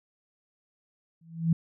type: tone with exponential growth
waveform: sine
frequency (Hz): 164.81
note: E3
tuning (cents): 0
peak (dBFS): -17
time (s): 1.21-1.53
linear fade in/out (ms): 5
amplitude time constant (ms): 68
effects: none